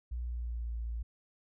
sine tone with pitch glide, 60.1 to 57.29 Hz, B1 to A#1, -46 to -29 cents, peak -34 dBFS, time 0.11-1.03 s, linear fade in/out 10 ms, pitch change -83 cents, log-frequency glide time 0.24-0.77 s, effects none

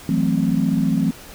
sine chord, F# half-diminished seventh, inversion third, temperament equal, 164.81 / 185 / 220 / 261.6 Hz, E3 / F#3 / A3 / C4, 0 / 0 / 0 / 0 cents, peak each -21 dBFS, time 0.09-1.11 s, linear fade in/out 2 ms, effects tanh soft clip ceiling -6 dBFS + pink hiss -40 dBFS RMS until 1.34 s

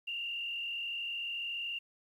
sine tone with frequency modulation, 2794 Hz, F7, in tune, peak -35 dBFS, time 0.07-1.79 s, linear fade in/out 10 ms, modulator 40.6 Hz, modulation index 1.6, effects 11-bit

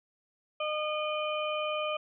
harmonic tone, 610 Hz, D#5, 34 cents flat, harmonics 1 / 2 / 4 / 5, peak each -32 / -35 / -38 / -39 dBFS, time 0.6-1.97 s, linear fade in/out 5 ms, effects none

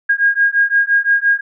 sine beating tone pair, 1626 / 1631.8 Hz, G#6 / G#6, -37 / -31 cents, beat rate 5.8 Hz, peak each -14 dBFS, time 0.09-1.41 s, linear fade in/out 10 ms, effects none

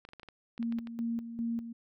clicks, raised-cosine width 0.3 ms, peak -32 dBFS, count 11, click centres 0.051 / 0.089 / 0.134 / 0.197 / 0.232 / 0.287 / 0.579 / 0.628 / 0.724 / 0.786 / 0.872 s
sine tone with tremolo, 231.9 Hz, A#3, 9 cents flat, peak -30 dBFS, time 0.59-1.73 s, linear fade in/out 10 ms, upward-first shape square, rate 2.5 Hz, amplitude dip 65%
effects none

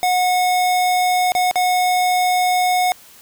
square tone with dropouts, 729 Hz, F#5, 26 cents flat, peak -15 dBFS, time 0.03-2.92 s, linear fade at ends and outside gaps 0 ms, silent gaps 1.32-1.351 / 1.512-1.557 s, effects white hiss -45 dBFS RMS until 3.21 s

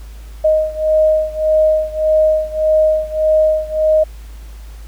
sine beating tone pair, 622.3 / 624 Hz, D#5 / D#5, 0 / +5 cents, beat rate 1.7 Hz, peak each -13 / -15 dBFS, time 0.44-4.04 s, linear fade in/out 10 ms, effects added 53 Hz sine -30 dBFS peak until 4.87 s + pink hiss -46 dBFS RMS until 4.87 s

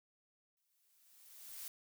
blue noise with exponential growth, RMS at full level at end -45 dBFS, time 0.57-1.68 s, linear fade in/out 1 ms, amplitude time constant 240 ms, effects none

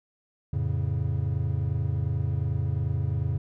triangle chord, F augmented, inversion none, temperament equal, 87.31 / 110 / 138.59 Hz, F2 / A2 / C#3, 0 / 0 / 0 cents, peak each -27 dBFS, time 0.53-3.38 s, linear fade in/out 5 ms, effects none

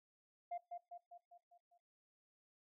sine tone with echo, 698.5 Hz, F5, in tune, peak -39 dBFS, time 0.51-0.58 s, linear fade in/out 10 ms, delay 200 ms, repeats 6, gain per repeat -5 dB, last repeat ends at 1.78 s, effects noise-tail reverb RT60 0.2 s tail -18 dB re dry + tanh soft clip ceiling -38 dBFS

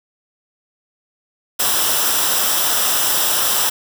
white noise with comb filter, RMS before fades -17 dBFS, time 1.59-3.7 s, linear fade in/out 10 ms, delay 0.45 ms, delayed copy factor -0.6, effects none

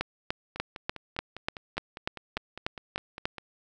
two click trains, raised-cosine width 0.3 ms, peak -23 / -12 dBFS, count 15 / 12, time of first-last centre 0.56-3.383 / 0.01-3.255 s, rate 4.96 / 3.39 Hz, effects none

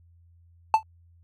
triangle tone with exponential decay, 880 Hz, A5, in tune, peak -9 dBFS, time 0.74-0.83 s, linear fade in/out 1 ms, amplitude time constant 19 ms, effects added 85 Hz sine -54 dBFS peak until 1.23 s

